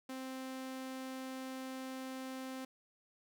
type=tone; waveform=sawtooth; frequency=261.6 Hz; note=C4; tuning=in tune; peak=-38 dBFS; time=0.09-2.65 s; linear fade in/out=5 ms; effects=none